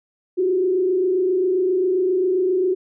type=tone with frequency modulation; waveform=sine; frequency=370 Hz; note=F#4; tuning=in tune; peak=-16 dBFS; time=0.37-2.75 s; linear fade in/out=20 ms; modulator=27.5 Hz; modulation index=0.66; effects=none